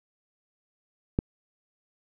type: click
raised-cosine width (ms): 3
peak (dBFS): -10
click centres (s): 1.189
effects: none